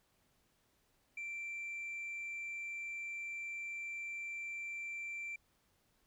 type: tone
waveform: sine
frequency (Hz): 2349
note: D7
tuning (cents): 0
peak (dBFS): -38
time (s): 1.17-5.36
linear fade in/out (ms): 5
effects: tanh soft clip ceiling -39 dBFS + pink hiss -75 dBFS RMS until 6.06 s